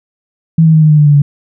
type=tone with pitch steps; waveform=sine; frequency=162.7 / 159.81 / 156.98 / 154.19 / 151.45 / 148.77 / 146.13 / 143.53 Hz; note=E3 / D#3 / D#3 / D#3 / D#3 / D3 / D3 / D3; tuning=-22 / +47 / +16 / -15 / -46 / +23 / -8 / -39 cents; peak=-3 dBFS; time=0.58-1.22 s; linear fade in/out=5 ms; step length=80 ms; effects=none